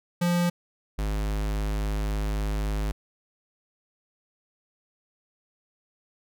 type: tone pair in turn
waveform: square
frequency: 174.61 / 51.82 Hz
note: F3 / G#1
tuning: 0 / -3 cents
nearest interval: octave + major sixth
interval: 2103 cents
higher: first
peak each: -22 / -26 dBFS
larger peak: first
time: 0.21-0.5 / 0.98-2.92 s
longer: second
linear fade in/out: 10 ms
effects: none